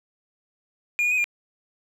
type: tone with pitch steps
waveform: triangle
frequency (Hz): 2423 / 2445 / 2510 / 2409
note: D#7 / D#7 / D#7 / D7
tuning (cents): -47 / -31 / +15 / +43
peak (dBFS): -18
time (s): 0.99-1.242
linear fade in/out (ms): 0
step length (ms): 63
effects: none